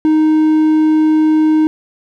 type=tone; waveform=triangle; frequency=311.1 Hz; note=D#4; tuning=in tune; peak=-6 dBFS; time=0.05-1.67 s; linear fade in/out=0 ms; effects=none